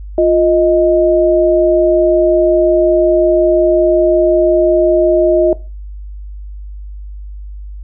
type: tone pair together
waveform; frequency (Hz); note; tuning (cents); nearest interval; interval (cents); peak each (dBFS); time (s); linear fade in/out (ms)
sine; 351.1 / 625.6; F4 / D#5; +9 / +9; minor seventh; 1000; -10; 0.18-5.53; 2
effects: noise-tail reverb RT60 0.3 s tail -19 dB re dry + added 50 Hz sine -25 dBFS peak until 7.83 s